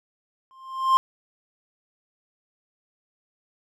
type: tone with exponential growth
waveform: triangle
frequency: 1054 Hz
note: C6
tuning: 12 cents sharp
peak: -10 dBFS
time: 0.51-0.97 s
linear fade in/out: 0 ms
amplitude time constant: 100 ms
effects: none